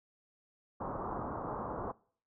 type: low-pass noise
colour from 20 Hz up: white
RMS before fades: -39 dBFS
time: 0.8-1.92 s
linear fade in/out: 10 ms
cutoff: 1200 Hz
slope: 48 dB/octave
effects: noise-tail reverb RT60 0.5 s tail -23 dB re dry